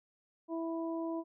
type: harmonic tone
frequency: 329.3 Hz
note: E4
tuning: 2 cents flat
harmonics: 1 / 2 / 3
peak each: -35 / -41 / -45 dBFS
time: 0.48-1.24 s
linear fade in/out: 50 ms
effects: none